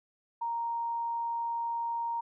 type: tone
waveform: sine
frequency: 932 Hz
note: A#5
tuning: 1 cent flat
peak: -30 dBFS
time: 0.41-2.21 s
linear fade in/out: 10 ms
effects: none